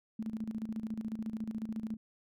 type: tone with tremolo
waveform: sine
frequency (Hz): 220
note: A3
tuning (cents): 0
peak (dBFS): -33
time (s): 0.19-1.97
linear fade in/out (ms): 5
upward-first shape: square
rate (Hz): 14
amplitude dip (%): 70
effects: none